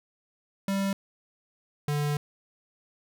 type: tone pair in turn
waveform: square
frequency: 196 / 146.83 Hz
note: G3 / D3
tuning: 0 / 0 cents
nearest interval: perfect fourth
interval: 500 cents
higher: first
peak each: -26 dBFS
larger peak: neither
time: 0.68-0.93 / 1.88-2.17 s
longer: second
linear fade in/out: 2 ms
effects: none